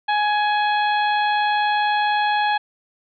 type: harmonic tone with a mistuned harmonic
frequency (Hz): 836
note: G#5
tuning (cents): +11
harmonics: 1 / 2 / 3 / 4 / 5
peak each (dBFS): -18 / -24 / -30 / -30 / -36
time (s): 0.08-2.58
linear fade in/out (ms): 10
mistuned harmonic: 3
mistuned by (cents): +16
effects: none